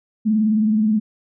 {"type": "tone with vibrato", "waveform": "sine", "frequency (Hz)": 215.7, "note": "A3", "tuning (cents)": -34, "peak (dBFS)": -14, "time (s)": [0.25, 1], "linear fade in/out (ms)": 20, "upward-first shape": "sine", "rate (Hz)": 19, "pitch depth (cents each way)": 61, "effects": []}